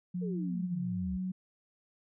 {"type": "tone with pitch glide", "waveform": "sine", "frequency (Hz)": [178.9, 185.21], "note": ["F3", "F#3"], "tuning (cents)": [42, 2], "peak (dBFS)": -32, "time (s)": [0.14, 1.32], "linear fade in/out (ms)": 10, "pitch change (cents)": 60, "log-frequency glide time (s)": [0.9, 1.06]}
{"type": "exponential sweep", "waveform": "sine", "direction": "down", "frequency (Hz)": [473, 65.41], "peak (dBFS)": -38, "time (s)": [0.21, 1.18], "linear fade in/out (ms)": 20}
{"effects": []}